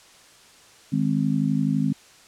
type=chord; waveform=sine; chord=Ab major; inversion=second; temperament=just; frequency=155.74 / 207.7 / 259.6 Hz; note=Eb3 / Ab3 / C4; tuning=+2 / 0 / -13 cents; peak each=-24 dBFS; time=0.92-1.93 s; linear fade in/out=10 ms; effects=white hiss -51 dBFS RMS until 2.27 s + low-pass 8000 Hz 12 dB/octave